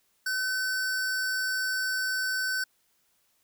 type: tone pair together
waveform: square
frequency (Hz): 1524 / 5431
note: G6 / F8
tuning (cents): -49 / -49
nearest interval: octave + minor seventh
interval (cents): 2200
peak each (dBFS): -28 / -38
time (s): 0.26-2.64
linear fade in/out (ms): 5
effects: white hiss -70 dBFS RMS until 3.43 s